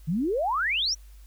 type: exponential sweep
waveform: sine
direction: up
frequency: 146 to 6030 Hz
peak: -23 dBFS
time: 0.07-0.95 s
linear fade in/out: 20 ms
effects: added 50 Hz sine -45 dBFS peak until 1.26 s + white hiss -61 dBFS RMS until 1.26 s